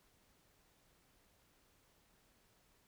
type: silence
effects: pink hiss -72 dBFS RMS until 2.87 s